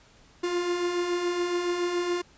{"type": "beating tone pair", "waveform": "45% pulse", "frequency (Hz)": [345.5, 352.6], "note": ["F4", "F4"], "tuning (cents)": [-19, 17], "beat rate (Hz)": 7.1, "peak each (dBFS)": [-35, -26], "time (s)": [0.43, 2.22], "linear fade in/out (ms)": 10, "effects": ["pink hiss -57 dBFS RMS until 2.37 s", "resampled to 16000 Hz"]}